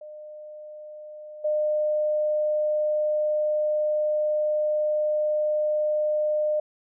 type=tone with level steps; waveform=sine; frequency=606 Hz; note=D#5; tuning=46 cents flat; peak=-38 / -21 dBFS; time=0.01-6.6 s; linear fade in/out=5 ms; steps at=1.44 s; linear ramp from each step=10 ms; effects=none